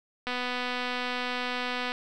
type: click train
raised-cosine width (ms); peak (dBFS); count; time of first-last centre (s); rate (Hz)
0.3; -16; 410; 0.27-1.919; 248
effects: none